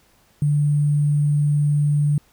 sine tone with sample-and-hold, 146.83 Hz, D3, in tune, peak -15 dBFS, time 0.42-2.18 s, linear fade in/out 2 ms, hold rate 8820 Hz, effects pink hiss -58 dBFS RMS until 2.32 s

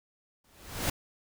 pink noise with exponential growth, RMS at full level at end -27 dBFS, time 0.44-0.9 s, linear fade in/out 5 ms, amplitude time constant 98 ms, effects none

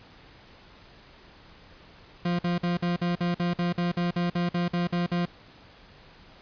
40% pulse tone bursts, 174.61 Hz, F3, in tune, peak -23 dBFS, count 16, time 2.25-5.255 s, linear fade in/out 5 ms, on 140 ms, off 51 ms, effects pink hiss -52 dBFS RMS until 6.41 s + resampled to 11025 Hz

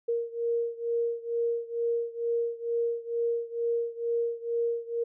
sine beating tone pair, 466.8 / 469 Hz, A#4 / A#4, +2 / +11 cents, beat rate 2.2 Hz, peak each -29 / -31 dBFS, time 0.08-5.04 s, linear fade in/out 10 ms, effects none

